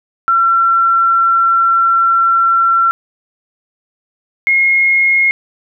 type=tone pair in turn; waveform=sine; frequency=1356 / 2153 Hz; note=E6 / C7; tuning=+49 / +49 cents; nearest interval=minor sixth; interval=800 cents; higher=second; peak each=-8 dBFS; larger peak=neither; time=0.28-2.91 / 4.47-5.31 s; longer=first; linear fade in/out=0 ms; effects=none